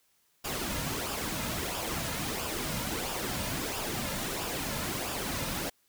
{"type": "noise with flanger", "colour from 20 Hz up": "pink", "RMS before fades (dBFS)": -34, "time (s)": [0.44, 5.7], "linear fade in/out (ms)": 10, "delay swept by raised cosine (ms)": [0.48, 2.68], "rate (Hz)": 1.5, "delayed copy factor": -0.55, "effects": ["white hiss -70 dBFS RMS until 5.88 s"]}